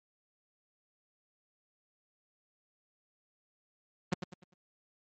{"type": "tone with echo", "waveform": "sawtooth", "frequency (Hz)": 180.6, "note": "F#3", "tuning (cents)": -42, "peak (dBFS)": -22, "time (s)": [4.12, 4.14], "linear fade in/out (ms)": 5, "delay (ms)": 100, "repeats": 4, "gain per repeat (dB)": -9, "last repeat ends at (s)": 4.54, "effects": ["MP3 32 kbps"]}